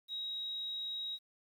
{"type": "tone", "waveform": "sine", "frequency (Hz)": 3811, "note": "A#7", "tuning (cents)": 38, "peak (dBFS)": -37, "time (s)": [0.08, 1.19], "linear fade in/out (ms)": 50, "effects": ["11-bit"]}